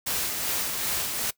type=noise with tremolo; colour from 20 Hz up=white; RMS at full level=-27 dBFS; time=0.06-1.31 s; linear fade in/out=10 ms; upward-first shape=sine; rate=2.6 Hz; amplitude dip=35%; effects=noise-tail reverb RT60 0.1 s tail -20 dB re dry